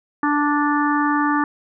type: harmonic tone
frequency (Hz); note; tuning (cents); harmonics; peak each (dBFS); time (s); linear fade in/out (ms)
293.2; D4; -3; 1 / 3 / 4 / 5 / 6; -19 / -23 / -22 / -28 / -26; 0.23-1.44; 2
effects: none